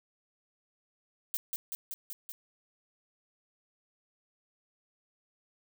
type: noise with echo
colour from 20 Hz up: violet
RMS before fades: -33 dBFS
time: 1.34-1.37 s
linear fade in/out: 0 ms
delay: 190 ms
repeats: 5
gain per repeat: -2 dB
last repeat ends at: 2.32 s
effects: none